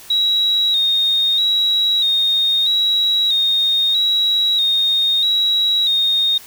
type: tone with vibrato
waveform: sine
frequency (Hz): 3784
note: A#7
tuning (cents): +25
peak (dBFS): -13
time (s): 0.1-6.38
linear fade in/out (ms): 5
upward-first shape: square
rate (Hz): 0.78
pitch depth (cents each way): 40
effects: white hiss -40 dBFS RMS until 6.46 s